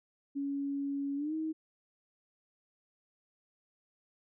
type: tone with pitch glide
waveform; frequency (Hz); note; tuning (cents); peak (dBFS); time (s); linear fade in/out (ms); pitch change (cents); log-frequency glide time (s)
sine; 280 to 316.1; C#4 to D#4; +18 to +27; -32; 0.35-1.53; 20; +209; 1.16-1.34
effects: none